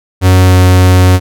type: tone with pitch glide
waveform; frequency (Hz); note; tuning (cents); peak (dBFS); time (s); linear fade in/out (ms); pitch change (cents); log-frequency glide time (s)
45% pulse; 92.5 to 91.75; F#2 to F#2; 0 to -14; -3; 0.21-1.2; 50; -14; 0.45-0.51
effects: none